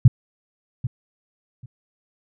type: tone with echo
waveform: sine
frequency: 123.47 Hz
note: B2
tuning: in tune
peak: -5 dBFS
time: 0.05-0.08 s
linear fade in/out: 5 ms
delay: 790 ms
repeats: 2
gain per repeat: -15 dB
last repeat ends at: 1.66 s
effects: none